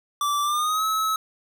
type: tone with pitch glide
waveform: square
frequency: 1165 to 1292.6 Hz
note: D6 to E6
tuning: -14 to -34 cents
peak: -22 dBFS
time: 0.21-1.16 s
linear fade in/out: 2 ms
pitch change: +180 cents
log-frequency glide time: 0.42-0.85 s
effects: none